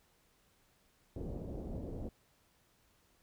pink low-pass noise, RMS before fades -42 dBFS, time 1.16-2.09 s, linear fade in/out 2 ms, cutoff 550 Hz, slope 24 dB/octave, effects pink hiss -71 dBFS RMS until 3.22 s

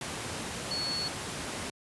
sine tone in noise, 4396 Hz, C#8, 15 cents flat, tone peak -31 dBFS, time 0.71-1.08 s, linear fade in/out 2 ms, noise pink, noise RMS -36 dBFS, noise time 0.01-1.7 s, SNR +2 dB, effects high-pass 100 Hz 12 dB/octave + resampled to 24000 Hz

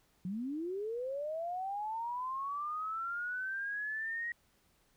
sine linear sweep, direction up, 172.7 to 1900 Hz, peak -35 dBFS, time 0.25-4.32 s, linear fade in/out 2 ms, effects pink hiss -71 dBFS RMS until 4.96 s

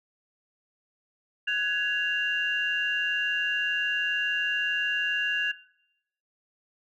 sine tone cluster, 1500 / 1673 / 2785 Hz, F#6 / G#6 / F7, +23 / +12 / -5 cents, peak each -33 / -27 / -27 dBFS, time 1.47-5.52 s, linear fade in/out 10 ms, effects noise-tail reverb RT60 0.8 s tail -20 dB re dry + tanh soft clip ceiling -16 dBFS

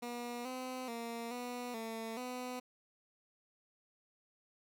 15% pulse tone with pitch steps, 240.6 / 256.2 / 232.7 / 245.1 / 224.9 / 250.6 Hz, B3 / C4 / A#3 / B3 / A3 / B3, -45 / -36 / -3 / -13 / +38 / +25 cents, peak -34 dBFS, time 0.02-2.6 s, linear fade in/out 10 ms, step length 430 ms, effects none

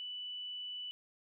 sine tone, 2974 Hz, F#7, 8 cents sharp, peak -40 dBFS, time 0-0.91 s, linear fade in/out 0 ms, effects none

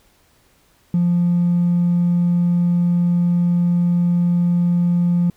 sine tone with hard clipping, 174.4 Hz, F3, 2 cents flat, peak -14 dBFS, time 0.94-5.3 s, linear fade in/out 2 ms, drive 1 dB, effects pink hiss -57 dBFS RMS until 5.36 s

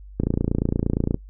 click train, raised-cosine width 3 ms, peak -8 dBFS, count 28, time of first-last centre 0.2-1.144 s, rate 28.6 Hz, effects noise-tail reverb RT60 0.1 s tail -21 dB re dry + added 49 Hz sine -39 dBFS peak until 1.29 s

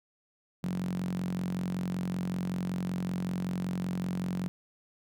sawtooth tone with high-pass filter, 45.28 Hz, F#1, 37 cents flat, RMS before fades -33 dBFS, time 0.63-4.48 s, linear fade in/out 0 ms, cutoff 170 Hz, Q 9.6, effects none

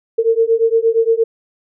sine beating tone pair, 450.5 / 459.1 Hz, A4 / A#4, +41 / -26 cents, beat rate 8.6 Hz, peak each -14 dBFS, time 0.18-1.24 s, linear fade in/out 10 ms, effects none

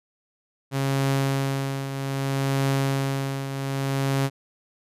sawtooth tone with tremolo, 136.5 Hz, C#3, 26 cents flat, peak -16 dBFS, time 0.71-4.3 s, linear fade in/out 50 ms, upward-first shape triangle, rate 0.63 Hz, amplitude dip 65%, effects resampled to 32000 Hz

